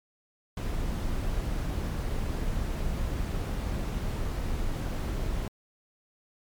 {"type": "noise", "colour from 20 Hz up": "brown", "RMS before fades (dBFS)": -30, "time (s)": [0.57, 5.48], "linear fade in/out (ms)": 2, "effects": ["MP3 96 kbps"]}